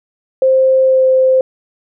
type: tone with pitch glide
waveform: sine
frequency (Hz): 525 to 520.8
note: C5 to C5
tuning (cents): +6 to -8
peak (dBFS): -7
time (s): 0.42-1.41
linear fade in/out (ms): 2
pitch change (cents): -14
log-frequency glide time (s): 0.83-1.06
effects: none